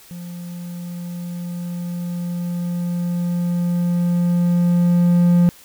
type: tone with level ramp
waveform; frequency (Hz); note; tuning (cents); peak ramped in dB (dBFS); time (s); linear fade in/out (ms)
triangle; 174.61; F3; 0; -28 to -8; 0.11-5.49; 0
effects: white hiss -46 dBFS RMS until 5.64 s